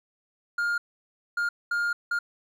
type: tone bursts at uneven times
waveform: triangle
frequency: 1412 Hz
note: F6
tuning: 19 cents sharp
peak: -22 dBFS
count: 4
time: 0.58-0.78 / 1.37-1.49 / 1.71-1.93 / 2.11-2.19 s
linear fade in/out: 5 ms
effects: none